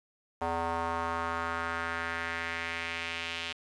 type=tone with band-pass filter sweep; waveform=square; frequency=83.6 Hz; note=E2; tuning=25 cents sharp; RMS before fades=-34 dBFS; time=0.41-3.53 s; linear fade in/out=10 ms; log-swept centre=830 to 3000 Hz; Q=2.3; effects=resampled to 22050 Hz + 9-bit